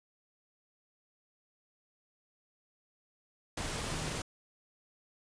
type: tone in noise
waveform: sine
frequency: 155.56 Hz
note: D#3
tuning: in tune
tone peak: -40 dBFS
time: 3.91-4.12 s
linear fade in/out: 5 ms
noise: pink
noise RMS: -37 dBFS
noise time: 3.57-4.22 s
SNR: -6 dB
effects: resampled to 22050 Hz